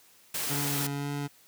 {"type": "noise", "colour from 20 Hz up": "white", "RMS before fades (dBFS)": -32, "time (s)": [0.34, 0.87], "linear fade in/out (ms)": 5}
{"type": "tone with vibrato", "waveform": "25% pulse", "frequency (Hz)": 142.5, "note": "C#3", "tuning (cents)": 48, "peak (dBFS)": -27, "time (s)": [0.49, 1.28], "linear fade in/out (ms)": 20, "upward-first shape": "sine", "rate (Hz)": 1.9, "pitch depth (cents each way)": 13}
{"effects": ["white hiss -59 dBFS RMS until 1.47 s", "high-pass 80 Hz 12 dB/octave"]}